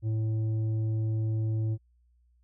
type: tone with tanh clipping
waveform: sine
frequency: 110 Hz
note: A2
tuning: in tune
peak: -27 dBFS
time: 0.02-1.78 s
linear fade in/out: 50 ms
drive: 7 dB
effects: added 60 Hz sine -62 dBFS peak until 2.43 s